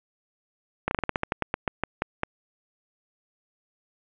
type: slowing click train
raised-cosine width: 0.5 ms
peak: -9 dBFS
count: 15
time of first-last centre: 0.88-2.234 s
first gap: 31 ms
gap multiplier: 1.16
effects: resampled to 8000 Hz + 8-bit